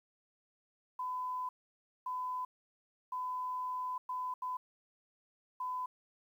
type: tone bursts at uneven times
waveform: sine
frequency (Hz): 1007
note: B5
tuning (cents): +33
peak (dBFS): -35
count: 6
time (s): 0.99-1.49 / 2.06-2.45 / 3.12-3.98 / 4.09-4.34 / 4.42-4.57 / 5.6-5.86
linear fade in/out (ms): 5
effects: 11-bit